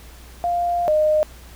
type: tone pair in turn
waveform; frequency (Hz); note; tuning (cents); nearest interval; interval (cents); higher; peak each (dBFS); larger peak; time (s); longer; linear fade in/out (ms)
sine; 698.5 / 613.4; F5 / D#5; 0 / -25; major second; 225; first; -18 / -14; second; 0.44-0.88 / 0.88-1.23; first; 0
effects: added 60 Hz sine -41 dBFS peak until 1.55 s + pink hiss -46 dBFS RMS until 1.55 s